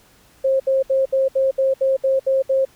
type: tone bursts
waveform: sine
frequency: 534 Hz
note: C5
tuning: 35 cents sharp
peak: -14 dBFS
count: 10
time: 0.44-2.652 s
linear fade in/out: 10 ms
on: 160 ms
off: 68 ms
effects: pink hiss -53 dBFS RMS until 2.75 s